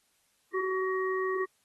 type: harmonic tone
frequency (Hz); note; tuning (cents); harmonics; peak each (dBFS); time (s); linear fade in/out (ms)
376.4; F#4; +30; 1 / 3 / 5; -29 / -34 / -36; 0.53-1.46; 20
effects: white hiss -71 dBFS RMS until 1.64 s + AAC 32 kbps